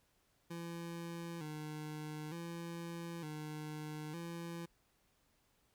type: tone with vibrato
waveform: 25% pulse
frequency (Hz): 160.7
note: E3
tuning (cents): -44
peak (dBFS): -39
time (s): 0.5-4.66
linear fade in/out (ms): 10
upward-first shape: square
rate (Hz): 0.55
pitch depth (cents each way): 89
effects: pink hiss -75 dBFS RMS until 5.74 s